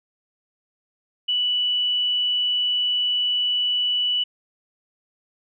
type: tone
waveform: sine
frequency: 2960 Hz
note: F#7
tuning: in tune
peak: -19 dBFS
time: 1.28-4.24 s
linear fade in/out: 10 ms
effects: none